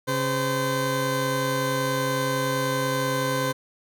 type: tone pair together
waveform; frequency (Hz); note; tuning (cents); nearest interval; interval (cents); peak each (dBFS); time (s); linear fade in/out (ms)
20% pulse; 136.14 / 514; C#3 / C5; -31 / -31; octave + major seventh; 2300; -22 / -20; 0.07-3.53; 20
effects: none